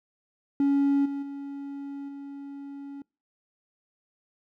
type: tone with level steps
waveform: triangle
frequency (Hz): 280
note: C#4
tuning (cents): +18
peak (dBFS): -17 / -27 / -32 / -35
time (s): 0.6-3.02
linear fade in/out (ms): 2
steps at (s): 1.05 / 1.22 / 2.08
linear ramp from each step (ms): 10
effects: noise-tail reverb RT60 0.3 s tail -26 dB re dry + tanh soft clip ceiling -14 dBFS